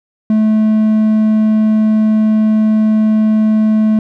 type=tone; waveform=triangle; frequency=216.6 Hz; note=A3; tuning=27 cents flat; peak=-6 dBFS; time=0.3-3.99 s; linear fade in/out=2 ms; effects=none